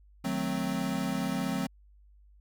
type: chord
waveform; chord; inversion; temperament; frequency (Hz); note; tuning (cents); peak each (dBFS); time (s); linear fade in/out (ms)
square; D# diminished seventh; none; equal; 155.56 / 185 / 220 / 261.6; D#3 / F#3 / A3 / C4; 0 / 0 / 0 / 0; -40 / -34 / -36 / -34; 0.24-1.67; 10
effects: added 50 Hz sine -55 dBFS peak until 2.4 s